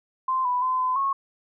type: tone with pitch steps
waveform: sine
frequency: 1040 / 990 / 1025 / 1019 / 1095 Hz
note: C6 / B5 / C6 / C6 / C#6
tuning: -11 / +4 / -36 / -46 / -22 cents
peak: -21 dBFS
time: 0.28-1.13 s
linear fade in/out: 5 ms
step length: 170 ms
effects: none